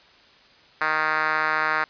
5% pulse tone with band-pass filter, 155.56 Hz, D#3, in tune, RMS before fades -23 dBFS, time 0.81-1.84 s, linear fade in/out 2 ms, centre 1500 Hz, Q 1.6, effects white hiss -53 dBFS RMS until 1.89 s + resampled to 11025 Hz

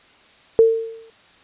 sine tone with exponential decay, 451.8 Hz, A4, 46 cents sharp, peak -6 dBFS, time 0.59-1.1 s, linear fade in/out 0 ms, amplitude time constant 110 ms, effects white hiss -51 dBFS RMS until 1.43 s + resampled to 8000 Hz

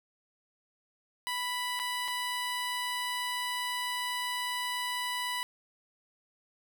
15% pulse tone with dropouts, 987.8 Hz, B5, in tune, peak -25 dBFS, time 1.27-5.43 s, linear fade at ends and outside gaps 0 ms, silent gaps 1.792-1.798 / 2.079-2.083 s, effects none

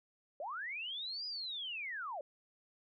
sine linear two-way sweep, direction up then down, 533 to 4978 to 533 Hz, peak -39 dBFS, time 0.4-2.21 s, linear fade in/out 2 ms, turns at 1.26 s, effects none

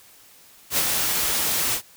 white noise with ADSR envelope, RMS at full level -20 dBFS, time 0.7-1.82 s, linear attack 75 ms, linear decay 47 ms, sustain -3 dB, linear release 85 ms, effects white hiss -51 dBFS RMS until 1.96 s

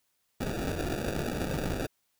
violet noise with sample-and-hold, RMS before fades -32 dBFS, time 0.4-1.87 s, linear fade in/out 10 ms, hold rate 1050 Hz, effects white hiss -75 dBFS RMS until 2.19 s

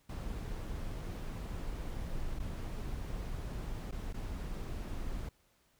brown noise with dropouts, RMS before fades -39 dBFS, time 0.09-5.29 s, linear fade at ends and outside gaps 5 ms, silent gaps 2.39-2.398 / 3.912-3.923 / 4.128-4.141 s, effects pink hiss -71 dBFS RMS until 5.79 s

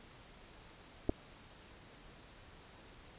clicks, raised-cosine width 2 ms, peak -19 dBFS, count 2, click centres 1.093 / 1.096 s, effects pink hiss -57 dBFS RMS until 3.18 s + resampled to 8000 Hz

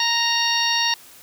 harmonic tone with a mistuned harmonic, 932.3 Hz, A#5, in tune, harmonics 1 / 2 / 3 / 4 / 5 / 6, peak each -25 / -25 / -25 / -25 / -25 / -25 dBFS, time 0-0.94 s, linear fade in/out 2 ms, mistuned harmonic 5, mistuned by -71 cents, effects white hiss -46 dBFS RMS until 1.22 s

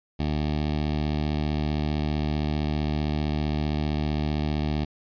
15% pulse tone with notch filter, 75.4 Hz, D2, 46 cents sharp, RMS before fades -26 dBFS, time 0.19-4.85 s, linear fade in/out 10 ms, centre 1400 Hz, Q 1.2, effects resampled to 11025 Hz

